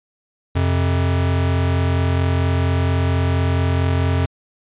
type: tone pair together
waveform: square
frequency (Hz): 89 / 133.35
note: F2 / C3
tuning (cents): +33 / +33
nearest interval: perfect fifth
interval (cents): 700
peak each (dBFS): -17 / -23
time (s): 0.55-4.26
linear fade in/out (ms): 10
effects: resampled to 8000 Hz